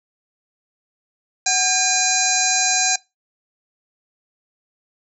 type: harmonic tone with a mistuned harmonic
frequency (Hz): 808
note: G#5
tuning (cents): -48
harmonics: 1 / 2 / 3 / 5 / 6 / 7 / 8 / 9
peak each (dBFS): -24 / -27 / -25 / -24 / -27 / -26 / -22 / -22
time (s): 1.46-2.96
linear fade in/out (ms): 5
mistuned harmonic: 1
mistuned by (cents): -130
effects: noise-tail reverb RT60 0.2 s tail -20 dB re dry